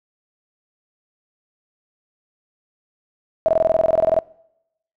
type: tone bursts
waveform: sine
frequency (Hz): 646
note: E5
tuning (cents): -35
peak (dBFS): -11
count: 16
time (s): 3.46-4.189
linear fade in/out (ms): 0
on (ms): 24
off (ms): 23
effects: noise-tail reverb RT60 0.8 s tail -24 dB re dry